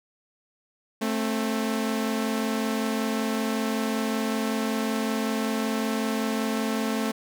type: tone pair together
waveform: sawtooth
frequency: 220.3 / 265.6 Hz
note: A3 / C4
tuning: +2 / +26 cents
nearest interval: minor third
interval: 324 cents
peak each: -22 / -26 dBFS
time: 1.01-7.12 s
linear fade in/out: 10 ms
effects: none